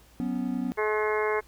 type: chord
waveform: triangle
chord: F# suspended fourth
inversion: none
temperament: equal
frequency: 185 / 246.9 / 277.2 Hz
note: F#3 / B3 / C#4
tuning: 0 / 0 / 0 cents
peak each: -32 / -27 / -31 dBFS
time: 0.2-0.72 s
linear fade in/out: 0 ms
type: harmonic tone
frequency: 213.7 Hz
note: G#3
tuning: 50 cents sharp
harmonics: 2 / 3 / 4 / 5 / 6 / 7 / 8 / 9 / 10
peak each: -26 / -36 / -34 / -32 / -41 / -38 / -36 / -42 / -34 dBFS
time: 0.77-1.41 s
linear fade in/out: 20 ms
effects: added 60 Hz sine -57 dBFS peak until 1.47 s + pink hiss -58 dBFS RMS until 1.47 s